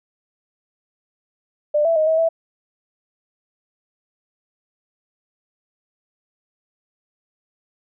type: tone with pitch steps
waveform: sine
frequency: 596 / 663 / 624 / 641 / 657 Hz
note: D5 / E5 / D#5 / E5 / E5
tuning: +25 / +10 / +5 / -49 / -6 cents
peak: -14 dBFS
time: 1.74-2.29 s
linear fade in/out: 10 ms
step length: 110 ms
effects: none